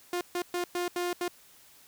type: tone bursts at uneven times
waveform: sawtooth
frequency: 353.4 Hz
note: F4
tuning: 21 cents sharp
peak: -25 dBFS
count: 6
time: 0.13-0.21 / 0.35-0.42 / 0.54-0.64 / 0.75-0.88 / 0.96-1.13 / 1.21-1.28 s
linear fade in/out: 2 ms
effects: white hiss -57 dBFS RMS until 1.87 s